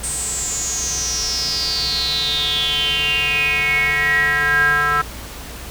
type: tone with band-pass filter sweep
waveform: square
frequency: 146.83 Hz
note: D3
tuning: in tune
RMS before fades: -19 dBFS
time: 0.03-5.02 s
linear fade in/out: 10 ms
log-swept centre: 8600 to 1400 Hz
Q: 9.8
effects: added 60 Hz sine -34 dBFS peak until 5.7 s + pink hiss -34 dBFS RMS until 5.7 s